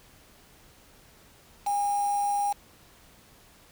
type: tone with quantisation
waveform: sine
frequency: 814 Hz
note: G#5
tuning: 35 cents flat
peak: -24 dBFS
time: 1.66-2.53 s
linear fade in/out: 10 ms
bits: 6
effects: pink hiss -56 dBFS RMS until 3.71 s